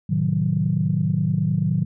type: chord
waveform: sine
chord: A diminished seventh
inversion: none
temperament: equal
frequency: 110 / 130.81 / 155.56 / 185 Hz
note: A2 / C3 / Eb3 / Gb3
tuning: 0 / 0 / 0 / 0 cents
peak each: -25 / -27 / -21 / -23 dBFS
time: 0.09-1.85 s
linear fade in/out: 10 ms
effects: tanh soft clip ceiling -8 dBFS